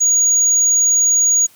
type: tone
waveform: sine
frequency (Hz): 6730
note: G#8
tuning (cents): +22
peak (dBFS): -9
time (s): 0-1.47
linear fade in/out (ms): 20
effects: tanh soft clip ceiling -7 dBFS + white hiss -49 dBFS RMS until 1.55 s